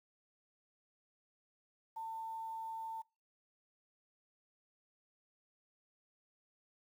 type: tone with quantisation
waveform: sine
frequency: 897 Hz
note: A5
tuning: 33 cents sharp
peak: -40 dBFS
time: 1.96-3.02 s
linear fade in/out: 10 ms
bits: 11
effects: noise-tail reverb RT60 0.3 s tail -24 dB re dry